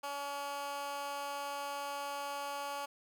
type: tone with high-pass filter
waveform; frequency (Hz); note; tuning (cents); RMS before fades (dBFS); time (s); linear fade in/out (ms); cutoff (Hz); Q
15% pulse; 283.2; C#4; +37; -40; 0.03-2.86; 10; 780; 1.3
effects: none